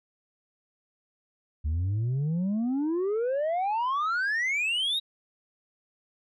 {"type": "exponential sweep", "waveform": "sine", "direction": "up", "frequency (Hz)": [72.6, 3858], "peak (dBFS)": -22, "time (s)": [1.64, 5], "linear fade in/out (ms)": 20, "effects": ["tanh soft clip ceiling -24 dBFS"]}